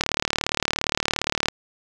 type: click train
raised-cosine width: 0.2 ms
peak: -3 dBFS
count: 56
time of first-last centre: 0.01-1.485 s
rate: 37.3 Hz
effects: none